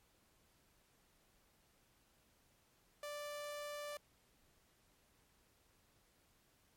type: tone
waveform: sawtooth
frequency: 587.3 Hz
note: D5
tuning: in tune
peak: -40 dBFS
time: 3.03-3.97 s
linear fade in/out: 2 ms
effects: pink hiss -73 dBFS RMS until 6.76 s + MP3 64 kbps